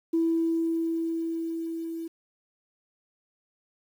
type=tone with level ramp; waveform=sine; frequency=329.6 Hz; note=E4; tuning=in tune; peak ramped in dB=-20 to -32 dBFS; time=0.13-2.08 s; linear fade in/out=10 ms; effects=tanh soft clip ceiling -16 dBFS + 9-bit